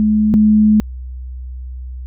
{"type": "tone pair in turn", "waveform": "sine", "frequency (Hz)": [213.4, 213.4], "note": ["G#3", "G#3"], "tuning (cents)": [47, 47], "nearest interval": "unison", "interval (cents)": 0, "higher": "neither", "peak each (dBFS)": [-10, -7], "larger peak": "second", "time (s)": [[0, 0.34], [0.34, 0.8]], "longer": "second", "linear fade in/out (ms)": 0, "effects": ["added 63 Hz sine -25 dBFS peak until 2.06 s"]}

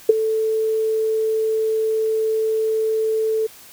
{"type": "tone with ADSR envelope", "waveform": "sine", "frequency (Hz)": 440, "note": "A4", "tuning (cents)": 0, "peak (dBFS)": -4, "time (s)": [0.09, 3.47], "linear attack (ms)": 6, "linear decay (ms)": 18, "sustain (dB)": -13, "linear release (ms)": 11, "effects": ["white hiss -44 dBFS RMS until 3.72 s"]}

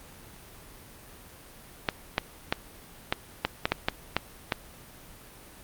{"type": "clicks", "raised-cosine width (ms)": 0.3, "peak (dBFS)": -7, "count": 10, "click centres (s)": [1.888, 2.181, 2.525, 3.125, 3.45, 3.655, 3.72, 3.885, 4.166, 4.522], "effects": ["pink hiss -49 dBFS RMS until 5.63 s", "Opus 32 kbps"]}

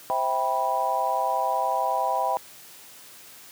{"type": "chord", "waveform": "sine", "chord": "C major seventh", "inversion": "none", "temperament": "just", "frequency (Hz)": [523.3, 654.1, 784.9, 981.1], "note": ["C5", "E5", "G5", "B5"], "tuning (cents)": [0, -14, 2, -12], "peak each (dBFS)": [-32, -29, -26, -26], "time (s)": [0.1, 2.37], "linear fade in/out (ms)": 0, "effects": ["white hiss -47 dBFS RMS until 3.51 s", "high-pass 100 Hz 12 dB/octave"]}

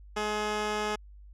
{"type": "tone pair together", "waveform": "10% pulse", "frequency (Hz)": [211.2, 422.4], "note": ["G#3", "G#4"], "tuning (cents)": [29, 29], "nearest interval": "octave", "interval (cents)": 1200, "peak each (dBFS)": -25, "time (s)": [0.16, 0.96], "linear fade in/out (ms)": 10, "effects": ["added 50 Hz sine -47 dBFS peak until 1.33 s", "low-pass 7000 Hz 12 dB/octave"]}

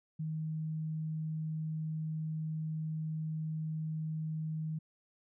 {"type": "tone", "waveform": "sine", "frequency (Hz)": 157.2, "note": "D#3", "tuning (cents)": 18, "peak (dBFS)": -34, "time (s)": [0.19, 4.79], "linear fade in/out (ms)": 10, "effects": []}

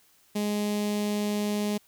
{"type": "tone with notch filter", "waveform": "sawtooth", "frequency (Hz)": 207.7, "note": "G#3", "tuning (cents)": 0, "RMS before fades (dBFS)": -28, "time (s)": [0.35, 1.78], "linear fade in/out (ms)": 10, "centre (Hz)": 1400, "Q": 1, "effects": ["white hiss -62 dBFS RMS until 1.87 s"]}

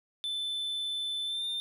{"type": "tone with pitch glide", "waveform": "triangle", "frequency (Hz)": [3522, 3602], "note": ["A7", "A7"], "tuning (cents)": [1, 40], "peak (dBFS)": -30, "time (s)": [0.24, 1.6], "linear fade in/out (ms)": 0, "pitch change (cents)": 39, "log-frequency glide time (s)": [1.25, 1.45], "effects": []}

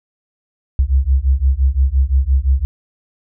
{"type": "beating tone pair", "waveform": "sine", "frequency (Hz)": [64.1, 69.9], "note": ["C2", "C#2"], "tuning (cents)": [-35, 15], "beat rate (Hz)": 5.8, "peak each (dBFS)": -14, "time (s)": [0.79, 2.65], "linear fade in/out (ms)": 0, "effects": []}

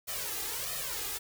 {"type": "noise with flanger", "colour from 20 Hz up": "white", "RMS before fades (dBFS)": -36, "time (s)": [0.07, 1.19], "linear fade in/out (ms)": 20, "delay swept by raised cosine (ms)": [1.6, 2.47], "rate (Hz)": 1.5, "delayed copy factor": 0.9, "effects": []}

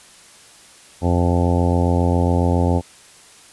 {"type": "harmonic tone", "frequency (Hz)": 87.31, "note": "F2", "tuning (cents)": 0, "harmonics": [1, 2, 3, 4, 5, 6, 7, 8, 9, 10], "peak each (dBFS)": [-17, -22, -22, -27, -27, -26, -30, -31, -29, -29], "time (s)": [1.01, 2.82], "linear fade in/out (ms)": 50, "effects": ["white hiss -46 dBFS RMS until 3.52 s", "resampled to 24000 Hz"]}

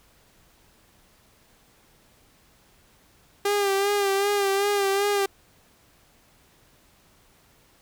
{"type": "tone with vibrato", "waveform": "sawtooth", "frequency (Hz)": 400, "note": "G4", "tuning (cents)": 35, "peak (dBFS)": -17, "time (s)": [3.45, 5.26], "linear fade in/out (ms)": 5, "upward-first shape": "sine", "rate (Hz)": 2.6, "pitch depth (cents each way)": 45, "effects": ["pink hiss -59 dBFS RMS until 7.81 s"]}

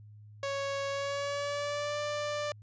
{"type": "tone with pitch glide", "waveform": "sawtooth", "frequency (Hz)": [554.4, 590.8], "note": ["C#5", "D5"], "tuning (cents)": [0, 10], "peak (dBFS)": -28, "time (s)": [0.43, 2.52], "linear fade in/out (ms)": 2, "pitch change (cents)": 110, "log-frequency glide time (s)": [0.89, 2], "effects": ["added 105 Hz sine -49 dBFS peak until 2.62 s", "resampled to 16000 Hz"]}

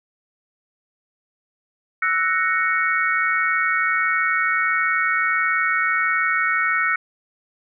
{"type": "chord", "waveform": "sine", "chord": "F# dominant seventh", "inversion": "third", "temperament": "equal", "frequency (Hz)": [1318.5, 1480, 1864.7, 2217], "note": ["E6", "F#6", "A#6", "C#7"], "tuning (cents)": [0, 0, 0, 0], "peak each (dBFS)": -23, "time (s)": [2.02, 6.96], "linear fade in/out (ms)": 5, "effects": []}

